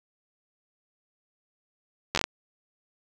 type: slowing click train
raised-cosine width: 0.2 ms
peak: -7 dBFS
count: 6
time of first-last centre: 2.15-2.24 s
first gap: 11 ms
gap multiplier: 1.25
effects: none